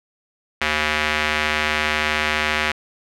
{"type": "tone with band-pass filter", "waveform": "square", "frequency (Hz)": 76.2, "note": "D#2", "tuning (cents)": -36, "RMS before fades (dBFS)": -21, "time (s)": [0.61, 2.72], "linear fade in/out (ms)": 5, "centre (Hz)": 2200, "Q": 1.6, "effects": []}